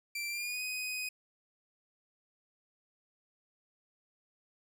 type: tone with pitch glide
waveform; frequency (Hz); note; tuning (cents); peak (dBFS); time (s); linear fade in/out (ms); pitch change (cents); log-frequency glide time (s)
sawtooth; 2349 to 2503; D7 to D#7; 0 to +10; -32; 0.15-1.09; 5; +110; 0.29-0.62
effects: none